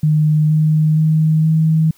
sine tone with pitch steps, 153.2 / 155.07 / 156.96 / 158.88 Hz, D#3 / D#3 / D#3 / D#3, -27 / -6 / +15 / +37 cents, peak -10 dBFS, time 0.03-1.91 s, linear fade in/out 5 ms, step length 470 ms, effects white hiss -52 dBFS RMS until 1.97 s

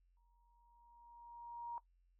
sine tone with exponential growth, 944 Hz, A#5, 22 cents sharp, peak -40 dBFS, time 0.17-1.78 s, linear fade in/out 1 ms, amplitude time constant 350 ms, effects noise-tail reverb RT60 0.1 s tail -17 dB re dry + added 44 Hz sine -70 dBFS peak until 2.19 s

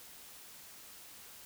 silence, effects white hiss -53 dBFS RMS until 1.45 s

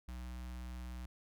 square tone with notch filter, 61.74 Hz, B1, in tune, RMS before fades -45 dBFS, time 0.08-1.06 s, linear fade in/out 5 ms, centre 460 Hz, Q 1.3, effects none

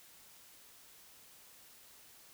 silence, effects white hiss -59 dBFS RMS until 2.33 s

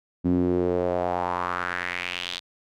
sawtooth tone with band-pass filter sweep, 89 Hz, F2, 33 cents sharp, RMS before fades -26 dBFS, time 0.24-2.4 s, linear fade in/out 20 ms, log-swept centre 240 to 3800 Hz, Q 3.3, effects none

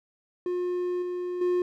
triangle tone with level steps, 357.7 Hz, F4, 41 cents sharp, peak -24 / -27 / -20 dBFS, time 0.46-1.62 s, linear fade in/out 2 ms, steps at 1.02 / 1.41 s, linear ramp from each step 5 ms, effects none

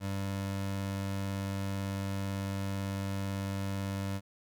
25% pulse tone, 98 Hz, G2, in tune, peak -29 dBFS, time 0-4.21 s, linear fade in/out 50 ms, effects none

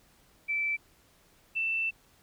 sine tone pair in turn, 2324 / 2667 Hz, D7 / E7, -19 / +20 cents, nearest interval major second, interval 239 cents, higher second, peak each -27 dBFS, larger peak neither, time 0.48-0.77 / 1.55-1.91 s, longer second, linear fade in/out 20 ms, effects pink hiss -63 dBFS RMS until 2.22 s

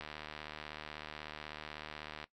click train, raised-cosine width 0.3 ms, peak -27 dBFS, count 171, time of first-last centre 0.01-2.241 s, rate 76.2 Hz, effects noise-tail reverb RT60 0.1 s tail -17 dB re dry

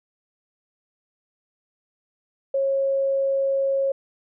sine tone, 545 Hz, C#5, 29 cents flat, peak -19 dBFS, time 2.54-3.92 s, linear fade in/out 5 ms, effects none

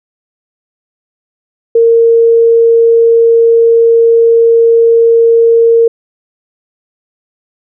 sine tone, 460.8 Hz, A#4, 20 cents flat, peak -3 dBFS, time 1.75-5.88 s, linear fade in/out 5 ms, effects none

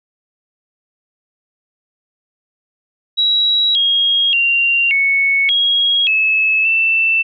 sine tone with pitch steps, 3878 / 3269 / 2768 / 2211 / 3293 / 2596 / 2665 Hz, B7 / G#7 / F7 / C#7 / G#7 / E7 / E7, -32 / -28 / -16 / -5 / -15 / -27 / +18 cents, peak -11 dBFS, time 3.17-7.23 s, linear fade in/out 20 ms, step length 580 ms, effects none

